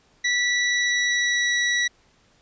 sawtooth tone with pitch glide, 1956 to 1941.4 Hz, B6 to B6, -17 to -30 cents, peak -16 dBFS, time 0.24-1.88 s, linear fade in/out 10 ms, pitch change -13 cents, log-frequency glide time 0.64-1.55 s, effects pink hiss -60 dBFS RMS until 2.41 s + resampled to 16000 Hz

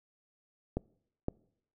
clicks, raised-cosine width 2 ms, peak -18 dBFS, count 2, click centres 0.77 / 1.284 s, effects noise-tail reverb RT60 0.7 s tail -25 dB re dry

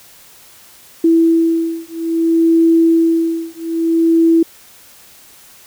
sine beating tone pair, 329.6 / 330.2 Hz, E4 / E4, 0 / +3 cents, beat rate 0.6 Hz, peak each -13 dBFS, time 1.04-4.43 s, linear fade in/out 5 ms, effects white hiss -43 dBFS RMS until 5.66 s

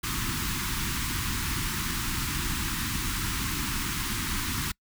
pink band-stop noise, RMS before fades -30 dBFS, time 0.03-4.72 s, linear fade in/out 10 ms, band 340 to 960 Hz, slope 48 dB/octave, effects noise-tail reverb RT60 0.1 s tail -26 dB re dry

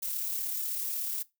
violet noise with amplitude modulation, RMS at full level -32 dBFS, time 0.02-1.23 s, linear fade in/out 10 ms, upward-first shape sine, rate 36.3 Hz, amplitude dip 30%, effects noise-tail reverb RT60 0.2 s tail -19 dB re dry

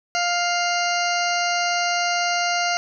harmonic tone with a mistuned harmonic, 701 Hz, F5, 6 cents sharp, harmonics 1 / 2 / 3 / 4 / 6 / 7 / 8 / 9, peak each -23 / -26 / -28 / -29 / -31 / -31 / -32 / -33 dBFS, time 0.15-2.77 s, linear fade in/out 0 ms, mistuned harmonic 7, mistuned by -65 cents, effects none

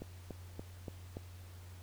click train, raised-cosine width 2 ms, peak -29 dBFS, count 5, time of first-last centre 0.02-1.169 s, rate 3.48 Hz, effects added 90 Hz sine -49 dBFS peak until 1.82 s + pink hiss -60 dBFS RMS until 1.82 s

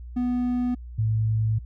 triangle / sine tone pair in turn, 246.9 / 109.98 Hz, B3 / A2, 0 / 0 cents, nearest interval octave + major second, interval 1400 cents, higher first, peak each -20 dBFS, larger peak neither, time 0.16-0.75 / 0.98-1.59 s, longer second, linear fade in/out 10 ms, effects added 60 Hz sine -36 dBFS peak until 1.65 s

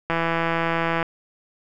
click train, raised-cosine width 0.5 ms, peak -8 dBFS, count 155, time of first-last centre 0.1-1.028 s, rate 166 Hz, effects none

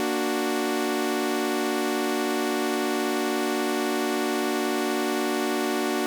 sawtooth chord, Bb augmented, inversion none, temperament equal, 233.1 / 293.7 / 370 Hz, Bb3 / D4 / F#4, 0 / 0 / 0 cents, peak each -26 / -24 / -23 dBFS, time 0-6.06 s, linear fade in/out 0 ms, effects none

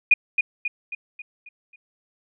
sine tone with echo, 2454 Hz, D#7, 25 cents flat, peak -10 dBFS, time 0.11-0.14 s, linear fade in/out 5 ms, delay 270 ms, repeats 6, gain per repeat -6 dB, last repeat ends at 1.76 s, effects none

